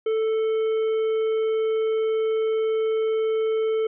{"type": "harmonic tone", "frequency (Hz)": 440.9, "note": "A4", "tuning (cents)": 4, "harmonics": [1, 3, 5, 7], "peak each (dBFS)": [-20, -39, -43, -45], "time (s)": [0.06, 3.87], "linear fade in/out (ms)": 5, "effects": []}